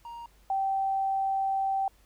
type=tone pair in turn; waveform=triangle / sine; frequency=938 / 776.6 Hz; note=A#5 / G5; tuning=+11 / -16 cents; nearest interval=minor third; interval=327 cents; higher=first; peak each=-37 / -25 dBFS; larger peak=second; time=0.05-0.26 / 0.5-1.88 s; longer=second; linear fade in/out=2 ms; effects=added 50 Hz sine -60 dBFS peak until 2.05 s + pink hiss -64 dBFS RMS until 2.05 s